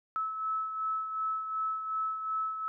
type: beating tone pair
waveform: sine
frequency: 1300 / 1302.7 Hz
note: E6 / E6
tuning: -24 / -21 cents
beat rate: 2.7 Hz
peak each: -31 / -40 dBFS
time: 0.16-2.68 s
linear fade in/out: 0 ms
effects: none